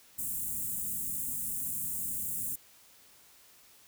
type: band-stop noise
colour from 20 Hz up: white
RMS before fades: -35 dBFS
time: 0.18-2.56 s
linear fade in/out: 10 ms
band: 270 to 7500 Hz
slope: 48 dB/octave
effects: white hiss -59 dBFS RMS until 3.87 s